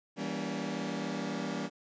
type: chord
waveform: sawtooth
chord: E diminished seventh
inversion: none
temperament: just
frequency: 164.81 / 197.78 / 237.3 / 284.8 Hz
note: E3 / G3 / Bb3 / Db4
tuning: 0 / +16 / +31 / +47 cents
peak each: -37 / -34 / -35 / -35 dBFS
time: 0.16-1.7 s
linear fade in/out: 50 ms
effects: resampled to 16000 Hz + 11-bit